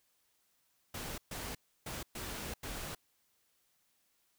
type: noise bursts at uneven times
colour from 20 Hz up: pink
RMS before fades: -42 dBFS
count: 5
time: 0.94-1.18 / 1.31-1.55 / 1.86-2.03 / 2.15-2.54 / 2.63-2.95 s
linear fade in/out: 5 ms
effects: white hiss -75 dBFS RMS until 4.38 s